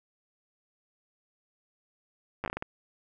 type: slowing click train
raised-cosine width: 0.5 ms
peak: -18 dBFS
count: 8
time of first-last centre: 2.44-2.624 s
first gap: 9 ms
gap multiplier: 1.35
effects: none